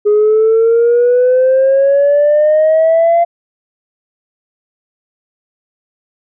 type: exponential sweep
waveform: sine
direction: up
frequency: 414.1 to 689 Hz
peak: -5 dBFS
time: 0.05-3.25 s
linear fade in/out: 20 ms
effects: tanh soft clip ceiling -4 dBFS